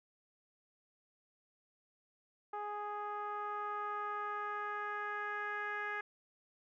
10% pulse tone with low-pass filter sweep, 415.3 Hz, G#4, in tune, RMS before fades -40 dBFS, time 2.53-6.01 s, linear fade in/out 5 ms, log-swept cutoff 1000 to 1800 Hz, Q 3.2, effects none

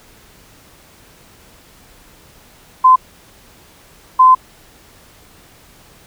sine tone bursts at uneven times, 1028 Hz, C6, 31 cents flat, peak -4 dBFS, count 2, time 2.84-2.96 / 4.19-4.35 s, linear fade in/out 10 ms, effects pink hiss -46 dBFS RMS until 6.06 s

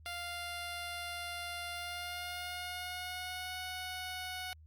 10% pulse tone with pitch glide, 698.5 to 737 Hz, F5 to F#5, 0 to -7 cents, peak -31 dBFS, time 0.06-4.53 s, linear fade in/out 0 ms, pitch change +93 cents, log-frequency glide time 1.72-3.58 s, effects added 78 Hz sine -54 dBFS peak until 4.66 s + Opus 48 kbps

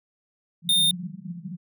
pink band-pass noise, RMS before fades -35 dBFS, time 0.62-1.57 s, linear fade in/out 50 ms, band 160 to 190 Hz, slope 96 dB/octave
square tone, 3637 Hz, A#7, 43 cents flat, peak -18 dBFS, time 0.69-0.91 s, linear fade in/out 2 ms
effects none

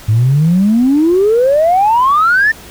sine exponential sweep, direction up, 103.83 to 1822 Hz, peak -6 dBFS, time 0.08-2.52 s, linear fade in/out 10 ms, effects tanh soft clip ceiling -3 dBFS + pink hiss -35 dBFS RMS until 2.7 s

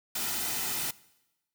white noise with comb filter, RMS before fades -32 dBFS, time 0.15-0.91 s, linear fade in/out 5 ms, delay 1.8 ms, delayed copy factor -0.5, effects noise-tail reverb RT60 1.0 s tail -21 dB re dry

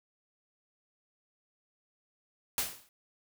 white noise with exponential decay, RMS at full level -28 dBFS, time 2.58-2.89 s, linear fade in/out 1 ms, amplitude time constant 66 ms, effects none

